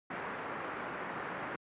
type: low-pass noise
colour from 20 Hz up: white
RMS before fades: -40 dBFS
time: 0.1-1.56 s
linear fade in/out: 5 ms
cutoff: 1800 Hz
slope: 24 dB/octave
effects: high-pass 150 Hz 12 dB/octave + resampled to 8000 Hz